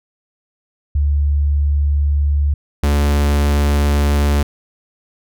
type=tone pair in turn; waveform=sine / 45% pulse; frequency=72.3 / 72.3 Hz; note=D2 / D2; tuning=-27 / -27 cents; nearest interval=unison; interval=0 cents; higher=neither; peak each=-12 dBFS; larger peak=neither; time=0.95-2.54 / 2.83-4.43 s; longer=second; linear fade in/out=5 ms; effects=none